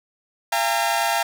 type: tone cluster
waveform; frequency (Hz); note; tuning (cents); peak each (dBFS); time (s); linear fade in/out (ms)
sawtooth; 681 / 807 / 917; F5 / G#5 / A#5; -44 / -50 / -29; -20; 0.52-1.23; 5
effects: none